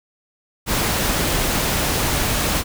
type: noise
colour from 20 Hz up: pink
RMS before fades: -20 dBFS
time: 0.66-2.64 s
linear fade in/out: 50 ms
effects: none